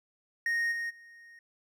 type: tone with level steps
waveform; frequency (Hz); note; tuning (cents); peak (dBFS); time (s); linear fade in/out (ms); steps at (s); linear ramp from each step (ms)
triangle; 1860; A#6; -4; -25 / -30 / -49; 0.46-1.39; 2; 0.71 / 0.89; 20
effects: none